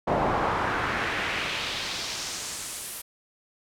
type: noise with band-pass filter sweep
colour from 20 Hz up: brown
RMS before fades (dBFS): -29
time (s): 0.07-3.02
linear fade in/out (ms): 10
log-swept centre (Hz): 730 to 12000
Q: 1.5
effects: none